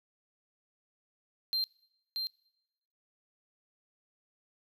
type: tone with echo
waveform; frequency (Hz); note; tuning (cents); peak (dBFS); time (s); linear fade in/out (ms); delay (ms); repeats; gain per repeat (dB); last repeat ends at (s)
triangle; 4162; C8; -10; -27; 1.53-1.64; 0; 630; 1; -4; 2.27
effects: noise-tail reverb RT60 0.9 s tail -24 dB re dry